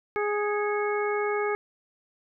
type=harmonic tone with a mistuned harmonic; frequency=415.1 Hz; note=G#4; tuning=1 cent flat; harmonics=1 / 2 / 3 / 4 / 5; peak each=-26 / -33 / -33 / -36 / -35 dBFS; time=0.16-1.55 s; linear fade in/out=0 ms; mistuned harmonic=5; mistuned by=+88 cents; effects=none